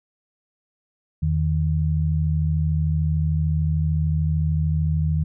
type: tone pair together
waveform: sine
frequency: 82.17 / 155.56 Hz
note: E2 / D#3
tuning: -5 / 0 cents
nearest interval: major seventh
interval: 1105 cents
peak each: -21 dBFS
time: 1.22-5.24 s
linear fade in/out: 10 ms
effects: none